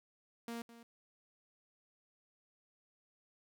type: tone with echo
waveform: sawtooth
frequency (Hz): 233.1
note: A#3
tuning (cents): 0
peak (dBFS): -37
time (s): 0.48-0.62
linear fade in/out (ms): 2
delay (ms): 210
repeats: 1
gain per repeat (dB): -14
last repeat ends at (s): 0.83
effects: none